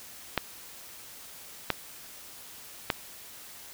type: clicks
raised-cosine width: 0.3 ms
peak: -8 dBFS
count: 3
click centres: 0.377 / 1.703 / 2.902 s
effects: white hiss -47 dBFS RMS until 3.73 s